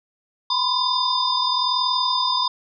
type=tone cluster; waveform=sine; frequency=989 / 1030 / 3608 / 4947 Hz; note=B5 / C6 / A7 / D#8; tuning=+2 / -28 / +43 / -11 cents; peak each=-24 dBFS; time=0.5-2.48 s; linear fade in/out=5 ms; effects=none